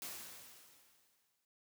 white noise with exponential decay, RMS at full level -44 dBFS, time 0.02-1.45 s, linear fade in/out 1 ms, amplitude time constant 310 ms, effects noise-tail reverb RT60 0.1 s tail -23 dB re dry + high-pass 80 Hz 12 dB/octave

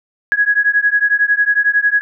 sine beating tone pair, 1661.2 / 1672.2 Hz, G#6 / G#6, 0 / +11 cents, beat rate 11 Hz, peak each -14 dBFS, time 0.32-2.01 s, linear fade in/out 0 ms, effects none

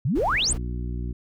sine exponential sweep, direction up, 110 to 9280 Hz, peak -20 dBFS, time 0.05-0.53 s, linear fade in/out 5 ms
brown noise, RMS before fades -32 dBFS, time 0.15-0.58 s, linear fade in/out 10 ms
harmonic tone, 60.4 Hz, B1, 38 cents flat, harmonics 1 / 2 / 3 / 4 / 5 / 6, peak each -28 / -34 / -38 / -40 / -42 / -44 dBFS, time 0.48-1.13 s, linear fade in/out 10 ms
effects none

